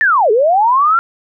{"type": "linear two-way sweep", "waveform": "sine", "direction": "down then up", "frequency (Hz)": [1827, 403.7, 1393], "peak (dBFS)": -8, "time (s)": [0.01, 0.99], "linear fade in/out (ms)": 0, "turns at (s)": 0.31, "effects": []}